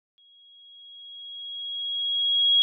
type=tone with exponential growth; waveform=sine; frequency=3305 Hz; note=G#7; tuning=9 cents flat; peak=-15 dBFS; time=0.18-2.62 s; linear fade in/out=0 ms; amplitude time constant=530 ms; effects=none